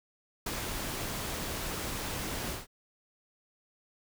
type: noise with ADSR envelope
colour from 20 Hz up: pink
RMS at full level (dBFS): -34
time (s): 0.46-2.67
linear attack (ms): 6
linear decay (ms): 57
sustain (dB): -2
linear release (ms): 160
effects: none